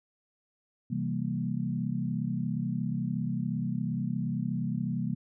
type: chord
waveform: sine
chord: C dominant seventh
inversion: none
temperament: equal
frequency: 130.81 / 164.81 / 196 / 233.1 Hz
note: C3 / E3 / G3 / Bb3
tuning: 0 / 0 / 0 / 0 cents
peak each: -34 dBFS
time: 0.9-5.15 s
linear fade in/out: 10 ms
effects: none